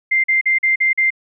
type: tone bursts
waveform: sine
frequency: 2093 Hz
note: C7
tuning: in tune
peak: -12 dBFS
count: 6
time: 0.11-1.105 s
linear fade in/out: 10 ms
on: 130 ms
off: 43 ms
effects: none